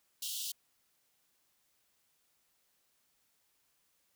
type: high-pass noise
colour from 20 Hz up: pink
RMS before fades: -39 dBFS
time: 0.22-0.52 s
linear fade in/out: 5 ms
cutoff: 2900 Hz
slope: 96 dB/octave
effects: white hiss -75 dBFS RMS until 4.15 s